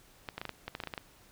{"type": "clicks", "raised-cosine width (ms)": 0.3, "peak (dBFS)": -21, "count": 12, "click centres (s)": [0.288, 0.38, 0.415, 0.453, 0.493, 0.68, 0.751, 0.802, 0.837, 0.873, 0.938, 0.978], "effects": ["pink hiss -60 dBFS RMS until 1.31 s"]}